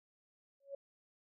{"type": "tone with exponential growth", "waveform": "sine", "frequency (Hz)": 556, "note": "C#5", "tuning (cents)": 5, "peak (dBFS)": -38, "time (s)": [0.6, 0.75], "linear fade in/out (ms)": 5, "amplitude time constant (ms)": 31, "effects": []}